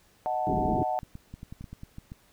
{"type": "chord", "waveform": "sine", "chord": "D# diminished", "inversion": "none", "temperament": "equal", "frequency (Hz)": [622.3, 740, 880], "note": ["D#5", "F#5", "A5"], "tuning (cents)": [0, 0, 0], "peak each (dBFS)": [-33, -28, -33], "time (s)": [0.26, 0.99], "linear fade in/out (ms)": 0}
{"type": "low-pass noise", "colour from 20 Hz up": "white", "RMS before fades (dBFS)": -29, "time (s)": [0.47, 0.83], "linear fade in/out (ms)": 0, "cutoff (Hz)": 440, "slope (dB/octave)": 96}
{"type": "clicks", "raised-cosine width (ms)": 5, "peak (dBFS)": -28, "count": 11, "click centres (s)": [1.032, 1.154, 1.34, 1.431, 1.525, 1.61, 1.642, 1.73, 1.834, 1.984, 2.119]}
{"effects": ["pink hiss -62 dBFS RMS until 2.32 s"]}